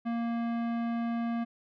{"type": "tone with tanh clipping", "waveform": "sine", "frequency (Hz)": 233.1, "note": "A#3", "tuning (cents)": 0, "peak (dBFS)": -31, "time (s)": [0.05, 1.45], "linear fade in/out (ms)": 20, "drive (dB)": 17, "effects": []}